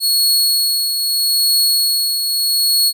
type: tone with tremolo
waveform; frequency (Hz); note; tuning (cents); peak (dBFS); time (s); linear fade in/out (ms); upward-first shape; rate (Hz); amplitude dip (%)
sawtooth; 4345; C#8; -35; -8; 0-2.93; 50; triangle; 0.79; 50
effects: none